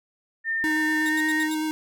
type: tone with pitch glide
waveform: sine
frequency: 1810 to 1860.9 Hz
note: A6 to A#6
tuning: +48 to -3 cents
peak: -23 dBFS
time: 0.44-1.49 s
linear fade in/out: 50 ms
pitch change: +49 cents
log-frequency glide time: 1.05-1.21 s
type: tone with vibrato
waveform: square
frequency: 311.1 Hz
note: D#4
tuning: in tune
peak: -25 dBFS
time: 0.64-1.71 s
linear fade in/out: 0 ms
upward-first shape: square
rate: 8.2 Hz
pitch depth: 9 cents each way
type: tone bursts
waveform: 15% pulse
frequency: 3729 Hz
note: A#7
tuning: in tune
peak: -26 dBFS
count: 5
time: 1.06-1.543 s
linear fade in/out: 0 ms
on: 31 ms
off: 82 ms
effects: none